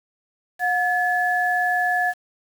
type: tone pair together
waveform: sine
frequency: 721.9 / 1717 Hz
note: F#5 / A6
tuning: -43 / -43 cents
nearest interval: octave + minor third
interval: 1500 cents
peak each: -21 / -21 dBFS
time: 0.59-2.14 s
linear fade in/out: 50 ms
effects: 7-bit